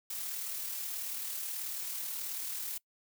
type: noise with amplitude modulation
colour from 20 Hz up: blue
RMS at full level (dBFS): -37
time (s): 0.1-2.78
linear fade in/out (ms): 5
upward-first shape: sine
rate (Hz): 38.4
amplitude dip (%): 30
effects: noise-tail reverb RT60 0.1 s tail -23 dB re dry